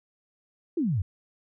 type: exponential sweep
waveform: sine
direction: down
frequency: 370 to 83 Hz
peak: -23 dBFS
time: 0.77-1.02 s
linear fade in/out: 5 ms
effects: none